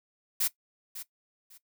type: noise with echo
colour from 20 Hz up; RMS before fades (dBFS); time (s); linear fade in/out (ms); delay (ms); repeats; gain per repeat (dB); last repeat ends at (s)
blue; -27; 0.4-0.48; 10; 550; 2; -13; 1.58
effects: noise-tail reverb RT60 0.1 s tail -17 dB re dry